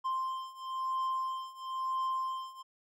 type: beating tone pair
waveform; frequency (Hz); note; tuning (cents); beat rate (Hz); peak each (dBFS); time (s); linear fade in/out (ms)
triangle; 1046.5 / 1047.5; C6 / C6; 0 / +2; 1; -35 / -33; 0.04-2.63; 20
effects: none